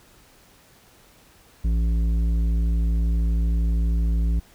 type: tone with tanh clipping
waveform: sine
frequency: 56.4 Hz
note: A1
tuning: 44 cents sharp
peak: -20 dBFS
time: 1.64-4.4 s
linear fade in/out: 10 ms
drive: 10 dB
effects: pink hiss -54 dBFS RMS until 4.54 s